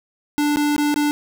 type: tone with dropouts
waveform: square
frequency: 294.1 Hz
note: D4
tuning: 3 cents sharp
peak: -17 dBFS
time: 0.38-1.11 s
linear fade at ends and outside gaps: 0 ms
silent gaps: 0.56-0.57 / 0.764-0.78 / 0.942-0.96 s
effects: none